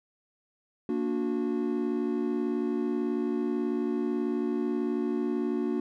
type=chord; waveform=triangle; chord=Bb augmented; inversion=none; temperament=just; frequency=233.1 / 291.4 / 364.2 Hz; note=Bb3 / D4 / F#4; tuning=0 / -13 / -27 cents; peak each=-29 dBFS; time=0.89-5.8 s; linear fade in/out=2 ms; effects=none